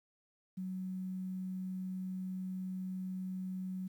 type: tone with quantisation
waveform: sine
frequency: 186.4 Hz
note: F#3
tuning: 13 cents sharp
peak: -37 dBFS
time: 0.57-3.88 s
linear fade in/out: 10 ms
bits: 11
effects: none